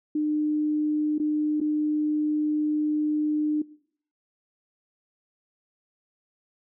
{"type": "tone with dropouts", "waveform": "sine", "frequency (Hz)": 302.3, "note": "D#4", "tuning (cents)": -50, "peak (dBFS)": -22, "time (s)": [0.15, 3.62], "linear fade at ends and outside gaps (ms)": 5, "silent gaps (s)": [[1.182, 1.198], [1.603, 1.612]], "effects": ["noise-tail reverb RT60 0.6 s tail -20 dB re dry"]}